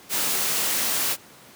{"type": "noise", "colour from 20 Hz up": "white", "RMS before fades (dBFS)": -24, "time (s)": [0.09, 1.17], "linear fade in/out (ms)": 50, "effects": ["pink hiss -48 dBFS RMS until 1.55 s", "high-pass 150 Hz 12 dB/octave"]}